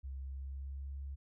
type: tone with pitch glide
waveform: sine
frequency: 67 to 69 Hz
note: C2 to C#2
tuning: +42 to -7 cents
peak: -40 dBFS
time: 0.03-1.16 s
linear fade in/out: 20 ms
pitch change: +51 cents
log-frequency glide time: 0.22-0.95 s
effects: none

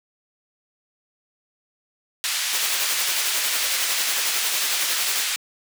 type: band-pass noise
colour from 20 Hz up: pink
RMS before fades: -25 dBFS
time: 2.24-5.36 s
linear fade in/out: 0 ms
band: 2200 to 11000 Hz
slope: 12 dB/octave
type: noise with tremolo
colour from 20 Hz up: white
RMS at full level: -25 dBFS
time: 2.53-5.24 s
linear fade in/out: 0 ms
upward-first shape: sine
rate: 11 Hz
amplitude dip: 60%
effects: high-pass 400 Hz 12 dB/octave

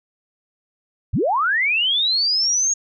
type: linear sweep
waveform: sine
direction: up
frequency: 51.9 to 6645 Hz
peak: -16 dBFS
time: 1.13-2.74 s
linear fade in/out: 10 ms
effects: none

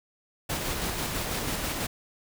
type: noise with tremolo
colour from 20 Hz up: pink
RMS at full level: -30 dBFS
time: 0.49-1.87 s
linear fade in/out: 10 ms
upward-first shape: square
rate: 6.1 Hz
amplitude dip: 25%
effects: none

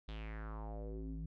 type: tone with low-pass filter sweep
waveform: square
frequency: 54.1 Hz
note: A1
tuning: 29 cents flat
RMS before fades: -44 dBFS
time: 0.08-1.26 s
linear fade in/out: 5 ms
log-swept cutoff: 3700 to 180 Hz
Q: 4
effects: none

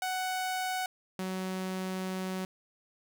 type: tone pair in turn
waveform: sawtooth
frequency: 744 / 187.08 Hz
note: F#5 / F#3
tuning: +9 / +19 cents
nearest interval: 2 octaves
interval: 2390 cents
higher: first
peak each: -27 / -29 dBFS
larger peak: first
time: 0.02-0.86 / 1.19-2.45 s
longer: second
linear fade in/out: 2 ms
effects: none

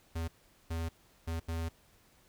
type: tone bursts at uneven times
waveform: square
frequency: 82.41 Hz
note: E2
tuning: in tune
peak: -34 dBFS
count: 4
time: 0.15-0.28 / 0.7-0.89 / 1.27-1.4 / 1.48-1.69 s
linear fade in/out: 10 ms
effects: pink hiss -65 dBFS RMS until 2.28 s

